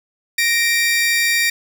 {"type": "tone pair together", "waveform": "sawtooth", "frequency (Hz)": [1864.7, 2349], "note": ["A#6", "D7"], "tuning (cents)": [0, 0], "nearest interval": "major third", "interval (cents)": 400, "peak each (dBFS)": -14, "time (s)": [0.38, 1.5], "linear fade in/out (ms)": 5, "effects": []}